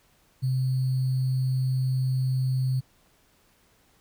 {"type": "tone with sample-and-hold", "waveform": "sine", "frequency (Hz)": 130, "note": "C3", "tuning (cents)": -11, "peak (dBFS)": -22, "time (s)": [0.42, 2.81], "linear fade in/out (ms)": 20, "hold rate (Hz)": 4410, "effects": ["pink hiss -63 dBFS RMS until 4 s"]}